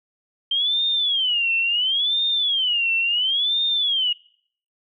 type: tone with vibrato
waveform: sine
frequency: 3136 Hz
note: G7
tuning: in tune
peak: -18 dBFS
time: 0.51-4.13 s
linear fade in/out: 5 ms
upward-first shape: sine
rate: 0.72 Hz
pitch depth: 260 cents each way
effects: noise-tail reverb RT60 0.6 s tail -24 dB re dry